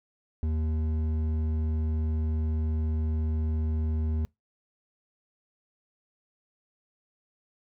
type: tone with hard clipping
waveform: sine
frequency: 78.6 Hz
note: D#2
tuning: 18 cents sharp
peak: -27 dBFS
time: 0.43-4.25 s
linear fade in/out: 0 ms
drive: 8 dB
effects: noise-tail reverb RT60 0.2 s tail -26 dB re dry